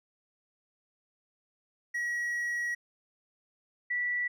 triangle / sine tone pair in turn, 1914 / 1956.5 Hz, A#6 / B6, +45 / -17 cents, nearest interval unison, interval 38 cents, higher second, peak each -28 dBFS, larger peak neither, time 1.94-2.75 / 3.9-4.28 s, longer first, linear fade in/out 10 ms, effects none

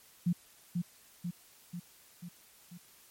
sine tone with echo, 174.61 Hz, F3, in tune, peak -25 dBFS, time 0.26-0.33 s, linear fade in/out 10 ms, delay 490 ms, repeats 5, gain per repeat -4 dB, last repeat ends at 2.78 s, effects white hiss -60 dBFS RMS until 3.1 s + MP3 64 kbps

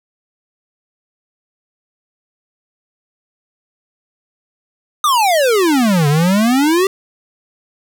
square exponential two-way sweep, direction down then up, 1252 to 140.6 to 396 Hz, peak -11 dBFS, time 5.04-6.87 s, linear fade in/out 2 ms, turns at 6.08 s, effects none

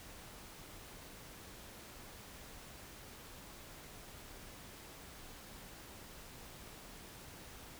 silence, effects pink hiss -53 dBFS RMS until 7.79 s

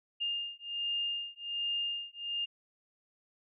sine beating tone pair, 2816 / 2817.3 Hz, F7 / F7, +14 / +14 cents, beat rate 1.3 Hz, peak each -36 / -36 dBFS, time 0.2-2.46 s, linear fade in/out 20 ms, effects none

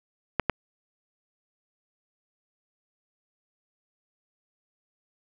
clicks, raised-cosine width 0.5 ms, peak -7 dBFS, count 2, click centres 0.397 / 0.497 s, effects none

